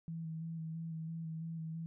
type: tone with vibrato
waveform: sine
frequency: 162.5 Hz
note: E3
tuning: 24 cents flat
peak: -39 dBFS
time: 0.08-1.86 s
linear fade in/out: 0 ms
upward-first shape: square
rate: 3 Hz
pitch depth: 20 cents each way
effects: none